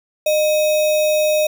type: tone with sample-and-hold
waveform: sine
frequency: 612 Hz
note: D#5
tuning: 29 cents flat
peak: -13 dBFS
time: 0.26-1.47 s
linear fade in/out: 5 ms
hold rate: 3150 Hz
effects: none